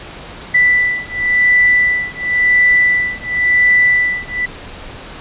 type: beating tone pair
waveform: sine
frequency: 1979 / 1979.94 Hz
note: B6 / B6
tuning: +3 / +4 cents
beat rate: 0.94 Hz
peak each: -13 dBFS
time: 0.54-4.46 s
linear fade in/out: 10 ms
effects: pink hiss -32 dBFS RMS until 5.2 s + resampled to 8000 Hz